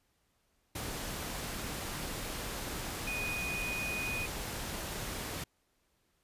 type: tone in noise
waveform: sine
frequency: 2480 Hz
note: D#7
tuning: 6 cents flat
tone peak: -35 dBFS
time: 3.07-4.26 s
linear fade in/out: 5 ms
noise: pink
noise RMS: -39 dBFS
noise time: 0.75-5.44 s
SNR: +1 dB
effects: pink hiss -75 dBFS RMS until 6.23 s + resampled to 32000 Hz